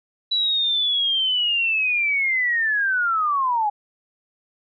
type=linear sweep; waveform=sine; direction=down; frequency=3951 to 810 Hz; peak=-18 dBFS; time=0.31-3.7 s; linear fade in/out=10 ms; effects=none